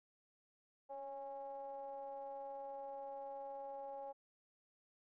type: ring-modulated tone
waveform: triangle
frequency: 135.5 Hz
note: C#3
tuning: 39 cents flat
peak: -40 dBFS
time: 0.89-4.13 s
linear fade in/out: 20 ms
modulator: 688 Hz
effects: none